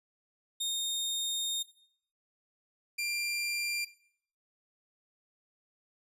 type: tone pair in turn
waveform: sawtooth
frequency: 3683 / 2380 Hz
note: A#7 / D7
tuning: -22 / +22 cents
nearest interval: minor sixth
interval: 756 cents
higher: first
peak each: -28 dBFS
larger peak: neither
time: 0.6-1.63 / 2.98-3.85 s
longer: first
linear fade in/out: 10 ms
effects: noise-tail reverb RT60 0.6 s tail -17 dB re dry + resampled to 32000 Hz